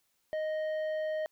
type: tone with tanh clipping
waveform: sine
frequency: 622.3 Hz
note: D#5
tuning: in tune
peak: -32 dBFS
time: 0.33-1.26 s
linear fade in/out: 0 ms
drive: 8 dB
effects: white hiss -75 dBFS RMS until 1.31 s